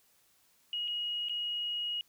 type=tone with dropouts; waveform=sine; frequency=2890 Hz; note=F#7; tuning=41 cents flat; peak=-32 dBFS; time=0.73-2.01 s; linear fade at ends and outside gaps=1 ms; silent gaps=0.877-0.88 / 1.286-1.295 s; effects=white hiss -68 dBFS RMS until 2.08 s